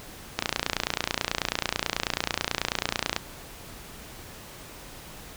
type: click train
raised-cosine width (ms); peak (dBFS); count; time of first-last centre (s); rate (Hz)
0.2; -6; 82; 0.39-3.164; 29.2
effects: pink hiss -44 dBFS RMS until 5.36 s